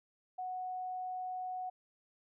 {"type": "tone", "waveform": "sine", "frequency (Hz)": 738, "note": "F#5", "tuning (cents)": -5, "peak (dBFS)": -37, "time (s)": [0.38, 1.7], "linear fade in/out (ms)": 10, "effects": []}